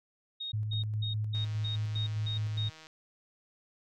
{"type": "tone bursts", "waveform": "sine", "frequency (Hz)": 3729, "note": "A#7", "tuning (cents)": 0, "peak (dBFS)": -35, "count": 8, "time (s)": [0.4, 2.69], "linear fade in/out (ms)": 10, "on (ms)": 120, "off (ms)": 190}
{"type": "tone with tremolo", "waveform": "sine", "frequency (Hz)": 106.9, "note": "A2", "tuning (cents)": -49, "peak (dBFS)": -29, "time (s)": [0.53, 2.7], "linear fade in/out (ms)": 10, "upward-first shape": "square", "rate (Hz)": 4.9, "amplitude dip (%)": 25}
{"type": "click train", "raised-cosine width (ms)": 0.2, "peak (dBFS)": -34, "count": 241, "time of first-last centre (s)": [1.35, 2.869], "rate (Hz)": 158}
{"effects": []}